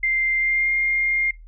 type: tone with pitch glide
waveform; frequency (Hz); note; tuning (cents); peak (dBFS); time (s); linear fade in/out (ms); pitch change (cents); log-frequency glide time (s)
sine; 2093 to 2119; C7 to C7; 0 to +21; -18; 0.03-1.31; 5; +21; 0.38-0.7
effects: noise-tail reverb RT60 0.2 s tail -22 dB re dry + added 40 Hz sine -40 dBFS peak until 1.47 s